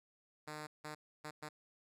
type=tone bursts at uneven times; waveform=5% pulse; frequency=152 Hz; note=D#3; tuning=40 cents flat; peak=-33 dBFS; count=4; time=0.47-0.67 / 0.84-0.95 / 1.24-1.31 / 1.42-1.49 s; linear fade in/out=10 ms; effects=low-pass 12000 Hz 12 dB/octave